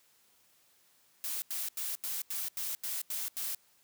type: noise bursts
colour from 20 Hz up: blue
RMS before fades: -36 dBFS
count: 9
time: 1.24-3.548 s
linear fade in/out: 0 ms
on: 180 ms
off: 86 ms
effects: white hiss -67 dBFS RMS until 3.83 s + high-pass 80 Hz 12 dB/octave